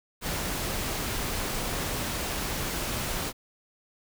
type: noise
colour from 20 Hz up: pink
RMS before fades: -31 dBFS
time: 0.21-3.33 s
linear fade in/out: 50 ms
effects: none